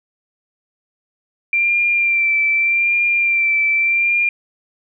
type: tone with vibrato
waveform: sine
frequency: 2364 Hz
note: D7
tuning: 11 cents sharp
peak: -13 dBFS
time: 1.53-4.29 s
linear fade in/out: 2 ms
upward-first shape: sine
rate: 0.83 Hz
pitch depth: 29 cents each way
effects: none